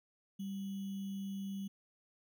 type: tone with sample-and-hold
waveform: sine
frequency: 196 Hz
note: G3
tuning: in tune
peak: -38 dBFS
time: 0.39-1.68 s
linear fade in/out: 10 ms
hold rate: 3150 Hz
effects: none